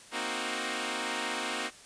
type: chord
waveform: 5% pulse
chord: C half-diminished seventh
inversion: third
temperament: equal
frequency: 233.1 / 261.6 / 311.1 / 370 Hz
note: Bb3 / C4 / Eb4 / Gb4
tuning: 0 / 0 / 0 / 0 cents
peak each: -26 dBFS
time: 0.11-1.71 s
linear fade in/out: 50 ms
effects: white hiss -52 dBFS RMS until 1.85 s + resampled to 22050 Hz